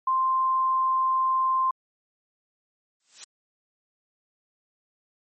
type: tone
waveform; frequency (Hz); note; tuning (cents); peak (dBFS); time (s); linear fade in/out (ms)
sine; 1046.5; C6; 0; -20; 0.07-1.71; 5
type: noise with exponential growth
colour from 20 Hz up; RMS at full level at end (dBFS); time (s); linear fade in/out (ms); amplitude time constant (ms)
blue; -32; 3-3.24; 1; 51
effects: MP3 32 kbps